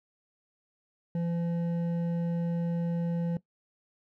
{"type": "tone with hard clipping", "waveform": "sine", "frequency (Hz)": 170, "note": "F3", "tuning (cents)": -46, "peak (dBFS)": -29, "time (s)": [1.15, 3.37], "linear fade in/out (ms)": 2, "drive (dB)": 7, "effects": ["noise-tail reverb RT60 0.1 s tail -17 dB re dry"]}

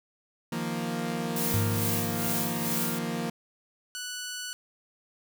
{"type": "chord", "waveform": "sawtooth", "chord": "Eb suspended second", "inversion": "none", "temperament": "equal", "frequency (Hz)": [155.56, 174.61, 233.1], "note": ["Eb3", "F3", "Bb3"], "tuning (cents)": [0, 0, 0], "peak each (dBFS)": [-33, -30, -28], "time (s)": [0.52, 3.3], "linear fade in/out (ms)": 5}
{"type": "noise with tremolo", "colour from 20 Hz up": "blue", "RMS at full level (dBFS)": -30, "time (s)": [1.36, 2.99], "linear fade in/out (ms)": 5, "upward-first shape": "sine", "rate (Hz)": 2.3, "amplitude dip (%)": 60}
{"type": "tone with exponential decay", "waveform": "sine", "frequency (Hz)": 103.83, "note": "G#2", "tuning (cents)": 0, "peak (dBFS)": -23, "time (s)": [1.54, 3.25], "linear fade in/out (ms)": 0, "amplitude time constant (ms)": 370}
{"type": "tone", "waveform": "10% pulse", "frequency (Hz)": 1481, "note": "F#6", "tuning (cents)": 1, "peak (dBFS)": -26, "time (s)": [3.95, 4.53], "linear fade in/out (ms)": 0}
{"effects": []}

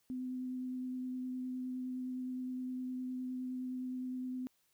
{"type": "tone with vibrato", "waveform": "sine", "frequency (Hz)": 254.4, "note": "C4", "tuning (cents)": -48, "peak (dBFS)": -37, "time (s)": [0.1, 4.47], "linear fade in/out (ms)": 0, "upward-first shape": "triangle", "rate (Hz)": 9.7, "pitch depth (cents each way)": 13, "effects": ["white hiss -75 dBFS RMS until 4.73 s"]}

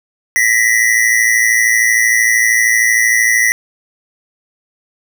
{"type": "tone pair together", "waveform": "square", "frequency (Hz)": [1900, 2013], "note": ["A#6", "B6"], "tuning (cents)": [33, 33], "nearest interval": "minor second", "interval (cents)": 100, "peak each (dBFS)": -13, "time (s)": [0.36, 3.52], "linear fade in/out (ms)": 0, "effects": []}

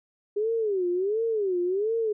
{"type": "tone with vibrato", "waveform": "sine", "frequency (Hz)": 401.6, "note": "G4", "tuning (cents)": 42, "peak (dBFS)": -23, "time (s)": [0.36, 2.13], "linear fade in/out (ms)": 10, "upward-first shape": "sine", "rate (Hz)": 1.4, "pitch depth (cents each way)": 230, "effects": []}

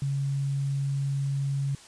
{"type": "tone", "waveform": "sine", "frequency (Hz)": 138.59, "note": "C#3", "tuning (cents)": 0, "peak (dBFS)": -25, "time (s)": [0.02, 1.75], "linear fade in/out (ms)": 2, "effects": ["white hiss -50 dBFS RMS until 1.87 s", "resampled to 22050 Hz"]}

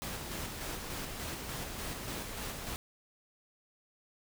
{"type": "noise with tremolo", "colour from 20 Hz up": "pink", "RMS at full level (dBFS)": -39, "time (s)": [0.02, 2.76], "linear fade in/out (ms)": 0, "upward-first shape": "square", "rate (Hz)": 3.4, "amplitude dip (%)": 30, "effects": []}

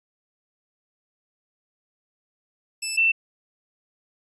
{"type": "tone pair in turn", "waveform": ["5% pulse", "sine"], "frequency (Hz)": [2637, 2678], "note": ["E7", "E7"], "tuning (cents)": [0, 27], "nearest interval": "unison", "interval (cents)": 27, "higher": "second", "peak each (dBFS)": [-15, -16], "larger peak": "first", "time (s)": [[2.82, 2.97], [2.97, 3.12]], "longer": "neither", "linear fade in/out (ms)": 10, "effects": ["resampled to 22050 Hz"]}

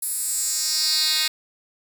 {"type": "tone with high-pass filter sweep", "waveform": "10% pulse", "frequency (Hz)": 311.1, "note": "D#4", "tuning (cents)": 0, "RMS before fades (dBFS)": -23, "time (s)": [0.02, 1.28], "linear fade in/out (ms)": 5, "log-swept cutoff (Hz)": [11000, 3200], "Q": 2.9, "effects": []}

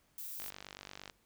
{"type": "noise", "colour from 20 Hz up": "violet", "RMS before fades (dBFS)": -44, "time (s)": [0.18, 0.5], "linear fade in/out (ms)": 2}
{"type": "click train", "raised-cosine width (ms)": 0.2, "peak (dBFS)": -28, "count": 35, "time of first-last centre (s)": [0.4, 1.098], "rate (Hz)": 48.7}
{"effects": ["pink hiss -72 dBFS RMS until 1.25 s"]}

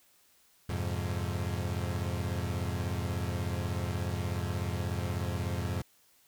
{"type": "chord", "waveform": "35% pulse", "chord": "F minor", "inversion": "none", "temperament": "equal", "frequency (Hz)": [87.31, 103.83, 130.81], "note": ["F2", "Ab2", "C3"], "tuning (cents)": [0, 0, 0], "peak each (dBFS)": [-32, -34, -37], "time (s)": [0.69, 5.82], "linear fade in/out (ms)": 5, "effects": ["white hiss -65 dBFS RMS until 6.27 s"]}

